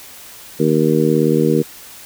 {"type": "harmonic tone", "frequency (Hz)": 78, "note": "D#2", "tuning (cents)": 5, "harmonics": [2, 3, 4, 5, 6], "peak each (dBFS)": [-18, -18, -18, -18, -18], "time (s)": [0.59, 1.63], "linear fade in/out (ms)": 20, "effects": ["white hiss -38 dBFS RMS until 2.05 s"]}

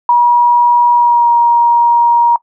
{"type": "tone with pitch glide", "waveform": "sine", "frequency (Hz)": [960, 945.1], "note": ["B5", "A#5"], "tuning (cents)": [-49, 24], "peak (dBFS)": -5, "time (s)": [0.09, 2.36], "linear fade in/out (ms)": 2, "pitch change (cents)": -27, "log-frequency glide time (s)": [0.94, 1.32], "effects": ["noise-tail reverb RT60 0.1 s tail -20 dB re dry"]}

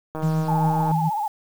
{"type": "click train", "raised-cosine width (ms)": 1, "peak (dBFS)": -17, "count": 121, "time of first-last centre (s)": [0.15, 0.914], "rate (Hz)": 157}
{"type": "tone with tremolo", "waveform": "sine", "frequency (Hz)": 160, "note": "D#3", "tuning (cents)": 49, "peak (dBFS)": -18, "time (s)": [0.22, 1.1], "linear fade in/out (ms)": 20, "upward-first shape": "triangle", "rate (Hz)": 7.3, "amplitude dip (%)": 45}
{"type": "tone with vibrato", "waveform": "sine", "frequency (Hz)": 849, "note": "G#5", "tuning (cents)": 38, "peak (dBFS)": -22, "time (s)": [0.48, 1.28], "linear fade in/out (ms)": 5, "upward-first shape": "triangle", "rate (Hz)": 16, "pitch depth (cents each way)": 100}
{"effects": ["7-bit"]}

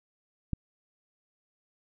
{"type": "click", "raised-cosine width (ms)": 5, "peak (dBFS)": -17, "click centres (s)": 0.533, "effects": []}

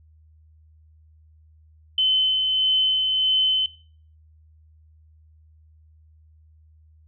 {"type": "tone with tremolo", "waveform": "sine", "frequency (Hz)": 3052, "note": "G7", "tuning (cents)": -47, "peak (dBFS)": -16, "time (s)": [1.98, 3.66], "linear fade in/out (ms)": 2, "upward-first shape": "sine", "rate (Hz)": 1.6, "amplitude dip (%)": 30, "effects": ["noise-tail reverb RT60 0.5 s tail -20 dB re dry", "added 78 Hz sine -51 dBFS peak until 7.07 s"]}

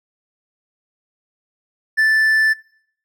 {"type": "tone", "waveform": "triangle", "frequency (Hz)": 1759, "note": "A6", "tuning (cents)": -1, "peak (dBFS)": -10, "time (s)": [1.97, 2.54], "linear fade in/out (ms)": 20, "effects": ["noise-tail reverb RT60 0.6 s tail -21 dB re dry"]}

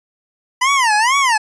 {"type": "tone with vibrato", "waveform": "25% pulse", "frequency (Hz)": 971, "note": "B5", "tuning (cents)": -30, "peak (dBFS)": -8, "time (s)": [0.61, 1.38], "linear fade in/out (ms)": 10, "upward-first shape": "sine", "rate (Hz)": 2.2, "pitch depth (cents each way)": 260, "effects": ["resampled to 22050 Hz"]}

